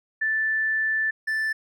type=tone pair in turn; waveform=sine / triangle; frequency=1760 / 1760 Hz; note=A6 / A6; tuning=0 / 0 cents; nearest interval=unison; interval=0 cents; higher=neither; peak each=-21 dBFS; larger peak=neither; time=0.21-1.11 / 1.27-1.53 s; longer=first; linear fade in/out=10 ms; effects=none